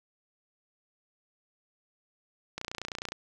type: click train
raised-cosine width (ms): 0.2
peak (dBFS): -18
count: 17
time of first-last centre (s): 2.58-3.121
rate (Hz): 29.6
effects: none